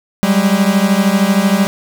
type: beating tone pair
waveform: 45% pulse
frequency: 190.8 / 203.8 Hz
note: G3 / G#3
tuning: -47 / -32 cents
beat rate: 13 Hz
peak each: -13 dBFS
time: 0.23-1.67 s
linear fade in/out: 0 ms
effects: none